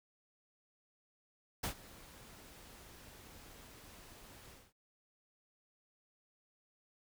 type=noise with ADSR envelope; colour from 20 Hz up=pink; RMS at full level=-36 dBFS; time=1.63-4.73 s; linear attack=10 ms; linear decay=98 ms; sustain=-20 dB; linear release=220 ms; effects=none